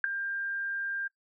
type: tone with ADSR envelope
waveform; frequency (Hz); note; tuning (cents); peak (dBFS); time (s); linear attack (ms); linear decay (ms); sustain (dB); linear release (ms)
sine; 1595; G6; +30; -16; 0.04-1.08; 3; 3; -15; 12
effects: noise-tail reverb RT60 0.1 s tail -19 dB re dry